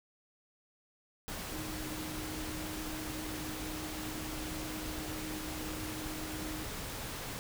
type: tone in noise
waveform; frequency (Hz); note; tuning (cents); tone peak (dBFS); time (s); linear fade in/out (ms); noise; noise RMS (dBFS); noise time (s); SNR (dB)
sine; 310; D#4; -6; -42; 1.52-6.64; 0; pink; -41; 1.28-7.39; -4
effects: none